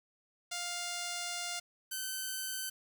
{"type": "tone pair in turn", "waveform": "5% pulse", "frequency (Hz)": [702, 1532], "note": ["F5", "G6"], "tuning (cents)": [9, -40], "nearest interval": "octave + major second", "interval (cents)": 1351, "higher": "second", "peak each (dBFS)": -25, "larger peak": "neither", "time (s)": [[0.51, 1.6], [1.91, 2.7]], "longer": "first", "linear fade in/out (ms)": 10, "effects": ["10-bit"]}